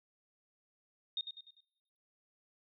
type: tone with echo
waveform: sine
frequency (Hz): 3693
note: A#7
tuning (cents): -17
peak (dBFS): -33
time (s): 1.17-1.21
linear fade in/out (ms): 2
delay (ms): 99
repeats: 4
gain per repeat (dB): -7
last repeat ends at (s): 1.606
effects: noise-tail reverb RT60 0.9 s tail -24 dB re dry